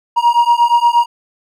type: beating tone pair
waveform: triangle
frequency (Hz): 944 / 952.5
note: A#5 / A#5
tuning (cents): +22 / +37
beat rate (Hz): 8.5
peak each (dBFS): -10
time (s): 0.16-1.06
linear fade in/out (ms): 20
effects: none